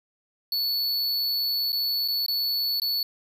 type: tone with dropouts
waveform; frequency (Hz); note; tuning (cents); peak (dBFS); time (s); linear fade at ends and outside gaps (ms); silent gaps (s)
square; 4435; C#8; 0; -24; 0.52-3.03; 2; 1.721-1.728 / 2.078-2.083 / 2.263-2.282 / 2.8-2.818
effects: 10-bit